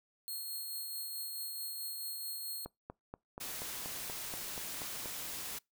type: tone with tremolo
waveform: 5% pulse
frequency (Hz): 4265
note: C8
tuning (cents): +32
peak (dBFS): -31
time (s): 0.28-2.65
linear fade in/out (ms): 0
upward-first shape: triangle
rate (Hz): 4.6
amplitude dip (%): 30
type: click train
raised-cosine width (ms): 1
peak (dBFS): -29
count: 11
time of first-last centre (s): 2.66-5.058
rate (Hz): 4.17
type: noise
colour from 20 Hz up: white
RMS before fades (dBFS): -42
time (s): 3.4-5.59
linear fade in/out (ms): 10
effects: noise-tail reverb RT60 0.2 s tail -25 dB re dry